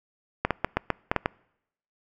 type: clicks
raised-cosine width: 0.5 ms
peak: -7 dBFS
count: 8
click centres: 0.45 / 0.507 / 0.646 / 0.77 / 0.903 / 1.115 / 1.163 / 1.259 s
effects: noise-tail reverb RT60 0.8 s tail -26 dB re dry